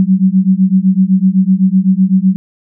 sine beating tone pair, 185 / 192.9 Hz, F#3 / G3, 0 / -28 cents, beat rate 7.9 Hz, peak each -10 dBFS, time 0-2.36 s, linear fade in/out 0 ms, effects none

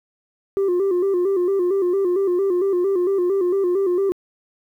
sine tone with vibrato, 373.7 Hz, F#4, 17 cents sharp, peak -14 dBFS, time 0.57-4.12 s, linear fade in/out 0 ms, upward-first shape square, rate 4.4 Hz, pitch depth 87 cents each way, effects tanh soft clip ceiling -15 dBFS + 9-bit

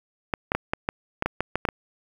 clicks, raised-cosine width 0.5 ms, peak -8 dBFS, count 11, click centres 0.338 / 0.519 / 0.55 / 0.735 / 0.889 / 1.224 / 1.26 / 1.406 / 1.556 / 1.652 / 1.688 s, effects 7-bit

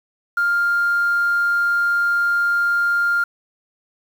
sine tone, 1401 Hz, F6, 5 cents sharp, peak -14 dBFS, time 0.37-3.24 s, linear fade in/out 5 ms, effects tanh soft clip ceiling -12 dBFS + 7-bit

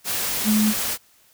sine tone in noise, 213.7 Hz, G#3, 50 cents sharp, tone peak -16 dBFS, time 0.44-0.74 s, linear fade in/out 50 ms, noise white, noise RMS -25 dBFS, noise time 0.04-0.98 s, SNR +6 dB, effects white hiss -57 dBFS RMS until 1.33 s

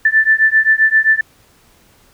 sine beating tone pair, 1760 / 1767.6 Hz, A6 / A6, 0 / +7 cents, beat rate 7.6 Hz, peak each -12 dBFS, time 0.05-1.21 s, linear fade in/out 5 ms, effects pink hiss -51 dBFS RMS until 2.13 s

